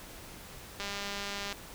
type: click train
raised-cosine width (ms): 0.2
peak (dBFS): -20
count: 147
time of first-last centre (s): 0.8-1.526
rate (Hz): 201
effects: pink hiss -48 dBFS RMS until 1.74 s